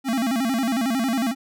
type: tone with vibrato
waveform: square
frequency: 246.9 Hz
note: B3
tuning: in tune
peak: -21 dBFS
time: 0.04-1.35 s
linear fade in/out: 50 ms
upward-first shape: square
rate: 11 Hz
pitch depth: 150 cents each way
effects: none